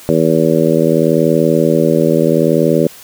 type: harmonic tone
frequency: 80.7 Hz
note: E2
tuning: 36 cents flat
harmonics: 2 / 3 / 4 / 5 / 6 / 7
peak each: -16 / -16 / -16 / -16 / -16 / -16 dBFS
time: 0.09-2.87 s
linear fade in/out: 0 ms
effects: white hiss -37 dBFS RMS until 3.03 s